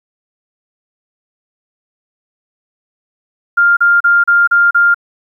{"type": "tone bursts", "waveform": "sine", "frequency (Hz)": 1400, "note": "F6", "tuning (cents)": 4, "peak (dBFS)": -6, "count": 6, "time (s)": [3.57, 4.945], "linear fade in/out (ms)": 10, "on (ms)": 200, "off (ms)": 35, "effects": ["8-bit"]}